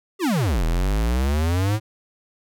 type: exponential two-way sweep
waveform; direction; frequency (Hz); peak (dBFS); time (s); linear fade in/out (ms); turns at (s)
square; down then up; 415.3 to 39.18 to 111.4; -19; 0.19-1.8; 50; 0.64
effects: none